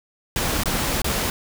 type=noise with dropouts; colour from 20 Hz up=pink; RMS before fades=-23 dBFS; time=0.36-1.3 s; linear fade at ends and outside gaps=1 ms; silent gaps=0.635-0.657 / 1.018-1.044 s; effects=none